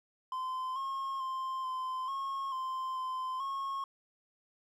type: tone with pitch steps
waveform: triangle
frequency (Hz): 1031 / 1079 / 1050 / 1033 / 1087 / 1042 / 1033 / 1090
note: C6 / C#6 / C6 / C6 / C#6 / C6 / C6 / C#6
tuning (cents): -26 / -47 / +6 / -22 / -34 / -7 / -22 / -29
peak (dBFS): -32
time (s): 0.32-3.84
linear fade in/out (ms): 2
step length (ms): 440
effects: none